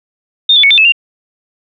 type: tone with pitch steps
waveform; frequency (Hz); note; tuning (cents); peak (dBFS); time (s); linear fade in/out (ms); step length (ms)
sine; 3646 / 3469 / 2220 / 3562 / 2601 / 2780; A#7 / A7 / C#7 / A7 / E7 / F7; -39 / -25 / +2 / +21 / -24 / -9; -4; 0.49-0.922; 5; 72
effects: none